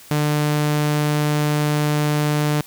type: tone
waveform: sawtooth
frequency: 149.2 Hz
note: D3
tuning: 28 cents sharp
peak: -13 dBFS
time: 0.11-2.61 s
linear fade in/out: 2 ms
effects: white hiss -44 dBFS RMS until 2.66 s